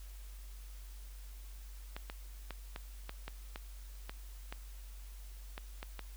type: clicks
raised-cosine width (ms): 0.3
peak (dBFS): -26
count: 12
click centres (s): 1.965 / 2.099 / 2.507 / 2.761 / 3.094 / 3.28 / 3.559 / 4.095 / 4.525 / 5.579 / 5.829 / 5.993
effects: added 48 Hz sine -46 dBFS peak until 6.16 s + white hiss -60 dBFS RMS until 6.16 s